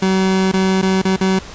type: tone with dropouts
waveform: 30% pulse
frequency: 189.5 Hz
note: F#3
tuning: 42 cents sharp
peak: -10 dBFS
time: 0.02-1.39 s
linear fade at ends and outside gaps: 5 ms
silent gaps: 0.517-0.536 / 0.816-0.826 / 1.018-1.05 / 1.163-1.209 s
effects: pink hiss -35 dBFS RMS until 1.54 s + resampled to 16000 Hz